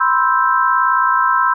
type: chord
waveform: sine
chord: C major seventh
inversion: third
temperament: equal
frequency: 987.8 / 1046.5 / 1318.5 / 1568 Hz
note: B5 / C6 / E6 / G6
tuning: 0 / 0 / 0 / 0 cents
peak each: -18 / -16 / -16 / -19 dBFS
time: 0-1.54 s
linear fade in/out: 10 ms
effects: none